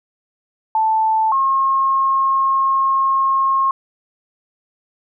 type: tone pair in turn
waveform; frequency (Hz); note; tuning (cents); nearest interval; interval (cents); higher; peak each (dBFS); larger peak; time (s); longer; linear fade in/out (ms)
sine; 880 / 1077.4; A5 / C#6; 0 / -50; major third; 350; second; -13 / -13; neither; 0.75-1.32 / 1.32-3.71; second; 2
effects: none